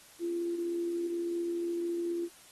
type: tone with amplitude modulation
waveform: sine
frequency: 342.9 Hz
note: F4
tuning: 32 cents flat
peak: -29 dBFS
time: 0.19-2.29 s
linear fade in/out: 50 ms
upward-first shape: sine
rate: 75.9 Hz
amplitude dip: 25%
effects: white hiss -56 dBFS RMS until 2.51 s + AAC 32 kbps